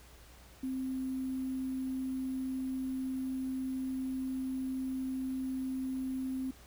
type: tone with sample-and-hold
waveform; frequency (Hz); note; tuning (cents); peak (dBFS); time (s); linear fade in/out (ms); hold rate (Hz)
sine; 261.6; C4; 0; -33; 0.63-6.51; 5; 11025
effects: added 60 Hz sine -56 dBFS peak until 6.66 s + pink hiss -58 dBFS RMS until 6.66 s